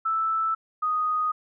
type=tone pair in turn; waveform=sine; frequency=1318.5 / 1244.5 Hz; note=E6 / D#6; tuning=0 / 0 cents; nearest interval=minor second; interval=100 cents; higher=first; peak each=-22 dBFS; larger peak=neither; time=0.05-0.55 / 0.82-1.32 s; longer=neither; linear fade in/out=10 ms; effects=none